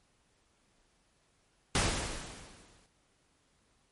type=noise with exponential decay; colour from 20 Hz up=pink; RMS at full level=-26 dBFS; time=1.75-2.86 s; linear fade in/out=1 ms; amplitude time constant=240 ms; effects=pink hiss -71 dBFS RMS until 3.91 s + MP3 48 kbps